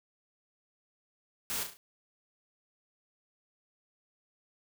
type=noise with echo; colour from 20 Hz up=white; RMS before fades=-35 dBFS; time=1.5-1.63 s; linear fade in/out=0 ms; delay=35 ms; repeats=4; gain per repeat=-6 dB; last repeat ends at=1.77 s; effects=none